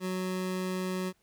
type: tone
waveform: 25% pulse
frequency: 185 Hz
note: F#3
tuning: in tune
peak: -27 dBFS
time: 0-1.13 s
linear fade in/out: 50 ms
effects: pink hiss -71 dBFS RMS until 1.22 s